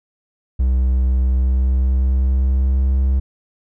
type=tone with pitch glide; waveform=triangle; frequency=63.8 to 66.2 Hz; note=C2 to C2; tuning=-43 to +21 cents; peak=-11 dBFS; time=0.59-3.2 s; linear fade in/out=10 ms; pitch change=+64 cents; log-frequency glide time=1.24-2.93 s; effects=none